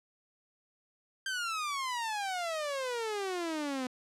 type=exponential sweep; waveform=sawtooth; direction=down; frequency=1587 to 249.4 Hz; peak=-29 dBFS; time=1.26-3.87 s; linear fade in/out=2 ms; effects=low-pass 9000 Hz 12 dB/octave